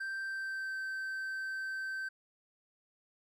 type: tone with pitch glide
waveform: triangle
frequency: 1568 to 1550 Hz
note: G6 to G6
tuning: 0 to -20 cents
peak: -34 dBFS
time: 0-2.09 s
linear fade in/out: 10 ms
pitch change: -20 cents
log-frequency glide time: 0.24-0.76 s
effects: none